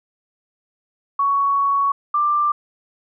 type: tone pair in turn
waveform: sine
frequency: 1117 / 1183.4 Hz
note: C#6 / D6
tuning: +13 / +13 cents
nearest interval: minor second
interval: 100 cents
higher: second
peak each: -15 dBFS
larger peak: neither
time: 1.19-1.92 / 2.14-2.52 s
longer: first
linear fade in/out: 5 ms
effects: none